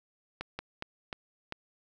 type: slowing click train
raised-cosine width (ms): 0.3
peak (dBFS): -20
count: 5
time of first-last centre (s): 0.41-1.524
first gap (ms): 180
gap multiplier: 1.3
effects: none